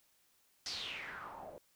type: noise with low-pass filter sweep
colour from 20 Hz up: white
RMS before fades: -45 dBFS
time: 0.66-1.58 s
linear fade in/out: 0 ms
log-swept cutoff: 5300 to 520 Hz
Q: 5.3
effects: white hiss -72 dBFS RMS until 1.75 s